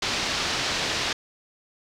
white low-pass noise, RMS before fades -27 dBFS, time 0.02-1.13 s, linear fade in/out 5 ms, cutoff 5300 Hz, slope 24 dB/octave, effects none

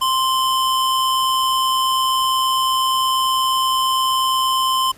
square tone pair together, 1046.5 / 3011 Hz, C6 / F#7, 0 / +30 cents, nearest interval octave + tritone, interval 1830 cents, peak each -17 / -24 dBFS, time 0.01-4.92 s, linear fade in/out 10 ms, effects pink hiss -47 dBFS RMS until 4.97 s + resampled to 32000 Hz

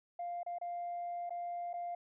sine tone with dropouts, 698.5 Hz, F5, in tune, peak -36 dBFS, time 0.19-1.95 s, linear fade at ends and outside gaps 5 ms, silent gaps 0.432-0.463 / 0.585-0.613 / 1.295-1.305 / 1.732-1.738 s, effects tanh soft clip ceiling -34 dBFS

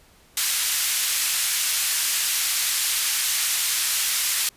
white band-pass noise, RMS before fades -23 dBFS, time 0.37-4.49 s, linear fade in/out 2 ms, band 1800 to 13000 Hz, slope 12 dB/octave, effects pink hiss -55 dBFS RMS until 4.56 s + resampled to 32000 Hz

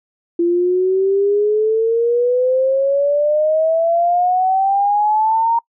sine exponential sweep, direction up, 340 to 934 Hz, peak -12 dBFS, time 0.39-5.59 s, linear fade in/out 5 ms, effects noise-tail reverb RT60 0.1 s tail -25 dB re dry

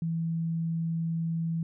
sine tone, 164.81 Hz, E3, in tune, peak -27 dBFS, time 0.02-1.63 s, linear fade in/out 2 ms, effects none

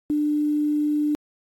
sine tone with quantisation, 297.8 Hz, D4, 24 cents sharp, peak -19 dBFS, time 0.1-1.15 s, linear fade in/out 0 ms, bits 8, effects AAC 64 kbps

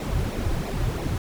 brown noise with flanger, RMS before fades -26 dBFS, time 0-1.18 s, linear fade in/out 2 ms, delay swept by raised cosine 0.62 to 4.52 ms, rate 3 Hz, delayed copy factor -0.65, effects none

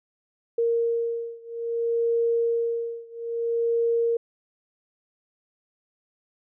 sine beating tone pair, 464.7 / 465.3 Hz, A#4 / A#4, -5 / -3 cents, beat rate 0.6 Hz, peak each -25 / -26 dBFS, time 0.58-4.17 s, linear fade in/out 5 ms, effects none

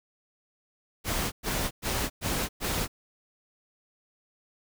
pink noise bursts, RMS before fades -29 dBFS, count 5, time 1.04-2.88 s, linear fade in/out 50 ms, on 280 ms, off 110 ms, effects none

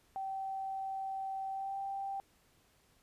sine tone with pitch glide, 773 to 784.7 Hz, G5 to G5, -24 to +2 cents, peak -36 dBFS, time 0.16-2.2 s, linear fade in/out 0 ms, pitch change +26 cents, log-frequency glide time 1.5-1.78 s, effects pink hiss -69 dBFS RMS until 3.02 s + resampled to 32000 Hz

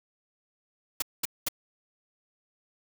white noise bursts, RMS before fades -28 dBFS, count 3, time 1-1.486 s, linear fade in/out 5 ms, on 22 ms, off 210 ms, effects none

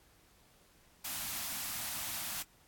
white band-stop noise, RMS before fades -39 dBFS, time 1.04-2.43 s, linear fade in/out 10 ms, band 310 to 610 Hz, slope 48 dB/octave, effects pink hiss -65 dBFS RMS until 2.67 s + AAC 64 kbps

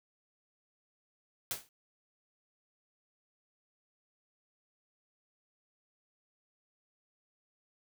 white noise with exponential decay, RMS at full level -32 dBFS, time 1.51-1.69 s, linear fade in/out 1 ms, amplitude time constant 37 ms, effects none

